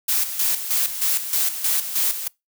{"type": "noise with tremolo", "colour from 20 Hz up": "blue", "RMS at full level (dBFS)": -20, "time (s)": [0.08, 2.28], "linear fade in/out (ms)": 10, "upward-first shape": "square", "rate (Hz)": 3.2, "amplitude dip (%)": 65, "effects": ["noise-tail reverb RT60 0.2 s tail -24 dB re dry"]}